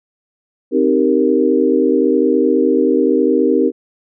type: chord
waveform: sine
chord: C minor seventh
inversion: none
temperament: equal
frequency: 261.6 / 311.1 / 392 / 466.2 Hz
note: C4 / Eb4 / G4 / Bb4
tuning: 0 / 0 / 0 / 0 cents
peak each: -16 dBFS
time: 0.71-3.72 s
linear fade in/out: 50 ms
effects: none

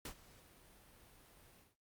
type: noise with ADSR envelope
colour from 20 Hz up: pink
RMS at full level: -44 dBFS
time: 0.05-1.76 s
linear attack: 4 ms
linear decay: 79 ms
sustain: -19 dB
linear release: 180 ms
effects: Opus 48 kbps

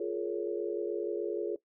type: chord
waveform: sine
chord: Bb minor seventh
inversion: second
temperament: just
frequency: 349.6 / 419.5 / 466.2 / 559.4 Hz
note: F4 / Ab4 / Bb4 / Db5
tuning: +2 / +17 / 0 / +16 cents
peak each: -35 / -34 / -38 / -40 dBFS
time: 0-1.56 s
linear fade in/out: 5 ms
effects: noise-tail reverb RT60 0.1 s tail -17 dB re dry

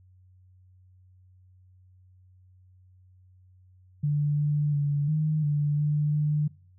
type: tone with pitch steps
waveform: sine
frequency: 146.7 / 147.6 / 144.2 / 154.3 / 146.7 / 148.7 / 149.6 Hz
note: D3 / D3 / D3 / D#3 / D3 / D3 / D3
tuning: -2 / +9 / -31 / -14 / -2 / +22 / +32 cents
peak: -22 dBFS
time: 4.03-6.48 s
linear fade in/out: 10 ms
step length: 350 ms
effects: noise-tail reverb RT60 0.5 s tail -23 dB re dry + added 92 Hz sine -54 dBFS peak until 6.78 s

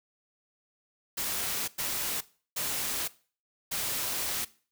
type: noise bursts at uneven times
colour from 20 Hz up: white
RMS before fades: -32 dBFS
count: 4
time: 1.17-1.68 / 1.78-2.21 / 2.56-3.08 / 3.71-4.45 s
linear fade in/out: 10 ms
effects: noise-tail reverb RT60 0.4 s tail -19 dB re dry

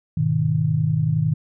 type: chord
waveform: sine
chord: G# minor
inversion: none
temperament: just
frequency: 103.83 / 124.59 / 155.74 Hz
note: G#2 / B2 / D#3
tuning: 0 / +16 / +2 cents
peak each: -25 / -23 / -19 dBFS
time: 0.17-1.34 s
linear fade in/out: 5 ms
effects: none

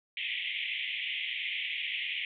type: band-pass noise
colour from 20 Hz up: pink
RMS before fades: -35 dBFS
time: 0.17-2.25 s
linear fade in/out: 2 ms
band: 2000 to 3400 Hz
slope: 96 dB/octave
effects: none

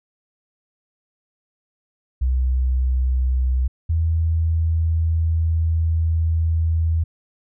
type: tone pair in turn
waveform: sine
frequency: 64 / 81.54 Hz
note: C2 / E2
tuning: -38 / -18 cents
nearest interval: major third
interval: 420 cents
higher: second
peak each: -16 / -16 dBFS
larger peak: neither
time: 2.21-3.68 / 3.89-7.04 s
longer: second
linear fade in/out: 10 ms
effects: none

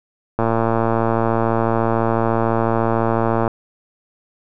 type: click train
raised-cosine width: 1 ms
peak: -4 dBFS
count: 353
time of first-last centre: 0.39-3.478 s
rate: 114 Hz
effects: none

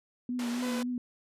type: tone with vibrato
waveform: sine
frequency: 243.1 Hz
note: B3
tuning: 27 cents flat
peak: -30 dBFS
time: 0.29-0.98 s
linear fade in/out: 2 ms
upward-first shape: triangle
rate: 3.7 Hz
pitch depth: 50 cents each way
type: band-pass noise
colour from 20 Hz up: pink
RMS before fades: -42 dBFS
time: 0.39-0.83 s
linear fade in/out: 2 ms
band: 370 to 8400 Hz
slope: 12 dB/octave
type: tone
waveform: sawtooth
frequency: 503 Hz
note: B4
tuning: 32 cents sharp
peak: -33 dBFS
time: 0.62-0.83 s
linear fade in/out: 10 ms
effects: resampled to 32000 Hz

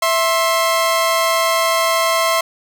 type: tone pair together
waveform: sawtooth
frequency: 659 / 1060.7 Hz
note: E5 / C6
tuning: -1 / +23 cents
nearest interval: minor sixth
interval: 824 cents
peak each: -13 dBFS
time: 0.02-2.41 s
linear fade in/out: 5 ms
effects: none

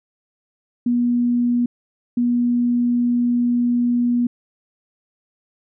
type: tone bursts at uneven times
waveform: sine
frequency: 241.6 Hz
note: B3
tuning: 38 cents flat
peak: -15 dBFS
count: 2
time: 0.86-1.66 / 2.17-4.27 s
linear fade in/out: 5 ms
effects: none

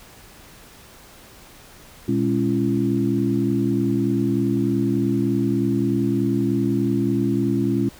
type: tone cluster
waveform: sine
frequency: 120.1 / 205.7 / 276 / 339.3 Hz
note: B2 / G#3 / C#4 / F4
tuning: -48 / -16 / -7 / -50 cents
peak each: -25 / -23 / -22 / -24 dBFS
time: 2.08-7.89 s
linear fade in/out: 5 ms
effects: pink hiss -46 dBFS RMS until 7.99 s

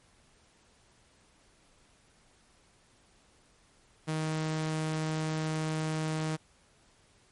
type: tone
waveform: sawtooth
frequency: 157 Hz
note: D#3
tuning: 16 cents sharp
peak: -26 dBFS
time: 4.07-6.37 s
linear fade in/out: 20 ms
effects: pink hiss -64 dBFS RMS until 7.31 s + MP3 48 kbps

